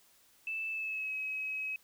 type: tone with pitch glide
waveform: sine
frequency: 2637 to 2550 Hz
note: E7 to D#7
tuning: 0 to +42 cents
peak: -34 dBFS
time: 0.47-1.76 s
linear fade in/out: 2 ms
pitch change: -58 cents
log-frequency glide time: 0.7-1.14 s
effects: white hiss -65 dBFS RMS until 1.83 s